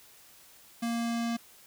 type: tone with low-pass filter sweep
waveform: square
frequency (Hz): 233.1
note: A#3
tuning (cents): 0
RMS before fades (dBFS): -31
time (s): 0.82-1.37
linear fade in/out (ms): 10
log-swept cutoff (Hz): 11000 to 6200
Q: 1.1
effects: white hiss -56 dBFS RMS until 1.66 s